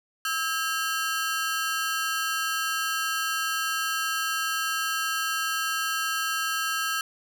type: ring-modulated tone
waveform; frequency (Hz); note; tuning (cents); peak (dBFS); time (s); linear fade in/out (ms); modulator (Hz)
sawtooth; 1457; F#6; -27; -19; 0.25-7.01; 2; 154
effects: none